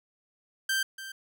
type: tone with echo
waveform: sawtooth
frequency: 1568 Hz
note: G6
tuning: in tune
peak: -22 dBFS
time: 0.69-0.83 s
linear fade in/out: 5 ms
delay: 290 ms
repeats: 1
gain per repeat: -13 dB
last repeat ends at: 1.12 s
effects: none